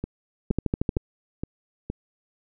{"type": "two click trains", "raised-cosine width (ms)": 3, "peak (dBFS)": [-10, -16], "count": [7, 5], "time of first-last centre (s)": [[0.51, 0.968], [0.04, 1.9]], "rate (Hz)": [13.1, 2.15], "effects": []}